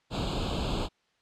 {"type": "noise with comb filter", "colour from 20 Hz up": "pink", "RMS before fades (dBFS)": -30, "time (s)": [0.1, 0.89], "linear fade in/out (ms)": 50, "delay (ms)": 0.26, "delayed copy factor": 0.95, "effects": ["white hiss -70 dBFS RMS until 1.21 s", "low-pass 4000 Hz 12 dB/octave"]}